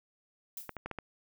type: noise with exponential decay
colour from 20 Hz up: violet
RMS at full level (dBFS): -38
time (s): 0.57-0.77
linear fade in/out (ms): 2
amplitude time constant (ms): 42
type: clicks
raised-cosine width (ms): 0.5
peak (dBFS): -23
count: 5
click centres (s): 0.693 / 0.767 / 0.86 / 0.913 / 0.987
effects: none